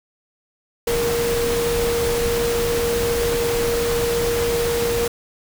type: tone in noise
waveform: sine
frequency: 470.5 Hz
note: A#4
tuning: 16 cents sharp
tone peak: -19 dBFS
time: 0.87-5.08 s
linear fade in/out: 5 ms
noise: pink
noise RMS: -25 dBFS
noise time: 0.87-5.08 s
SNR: +3 dB
effects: none